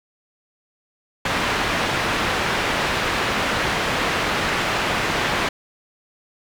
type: low-pass noise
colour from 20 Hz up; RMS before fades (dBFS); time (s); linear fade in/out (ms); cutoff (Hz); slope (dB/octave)
white; -22; 1.25-5.49; 5; 2200; 12
effects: none